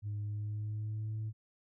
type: tone with pitch glide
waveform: sine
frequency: 103.83 to 108.99 Hz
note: G#2 to A2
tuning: 0 to -16 cents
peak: -33 dBFS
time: 0.02-1.33 s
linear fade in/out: 50 ms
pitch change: +84 cents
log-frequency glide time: 0.22-1.18 s
effects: tanh soft clip ceiling -33 dBFS